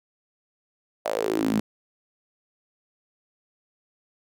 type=tone with high-pass filter sweep; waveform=sawtooth; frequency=54.2 Hz; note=A1; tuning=25 cents flat; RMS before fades=-25 dBFS; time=1.05-1.6 s; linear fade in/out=5 ms; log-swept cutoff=640 to 200 Hz; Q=6.1; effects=none